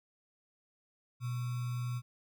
sine tone with sample-and-hold, 122.3 Hz, B2, 16 cents flat, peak -33 dBFS, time 1.2-2.02 s, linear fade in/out 50 ms, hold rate 1225 Hz, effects none

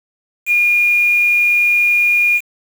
sine tone with quantisation, 2427 Hz, D#7, 44 cents flat, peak -10 dBFS, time 0.46-2.41 s, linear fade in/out 50 ms, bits 5, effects none

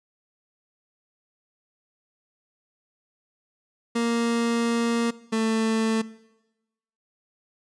30% pulse tone pair in turn, 233.3 / 222.5 Hz, A#3 / A3, +2 / +20 cents, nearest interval minor second, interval 82 cents, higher first, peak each -19 dBFS, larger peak neither, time 3.95-5.11 / 5.32-6.02 s, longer first, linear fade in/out 10 ms, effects noise-tail reverb RT60 1.0 s tail -20 dB re dry + resampled to 22050 Hz

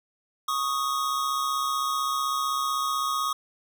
square tone pair together, 1108.7 / 1244.5 Hz, C#6 / D#6, 0 / 0 cents, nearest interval major second, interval 200 cents, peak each -29 / -28 dBFS, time 0.48-3.33 s, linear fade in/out 5 ms, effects none

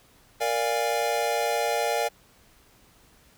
square chord, Bb dominant seventh, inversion none, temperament equal with one note detuned, 466.2 / 587.3 / 698.5 / 820.1 Hz, Bb4 / D5 / F5 / Ab5, 0 / 0 / 0 / -22 cents, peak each -30 dBFS, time 0.4-2.09 s, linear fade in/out 20 ms, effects pink hiss -58 dBFS RMS until 3.37 s

